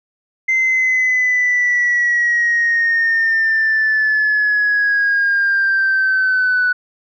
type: linear sweep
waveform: sine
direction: down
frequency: 2078 to 1480 Hz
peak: -11 dBFS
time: 0.48-6.73 s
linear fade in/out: 10 ms
effects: tanh soft clip ceiling -9 dBFS